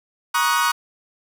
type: chord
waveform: 40% pulse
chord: D# minor seventh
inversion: second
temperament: equal with one note detuned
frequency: 948.1 / 1108.7 / 1244.5 / 1480 Hz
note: A#5 / C#6 / D#6 / F#6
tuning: +29 / 0 / 0 / 0 cents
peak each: -22 dBFS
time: 0.34-0.72 s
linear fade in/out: 10 ms
effects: none